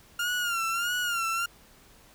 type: tone with vibrato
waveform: 30% pulse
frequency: 1400 Hz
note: F6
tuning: 4 cents sharp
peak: -24 dBFS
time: 0.19-1.46 s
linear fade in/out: 5 ms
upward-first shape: sine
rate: 1.6 Hz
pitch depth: 81 cents each way
effects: pink hiss -56 dBFS RMS until 2.14 s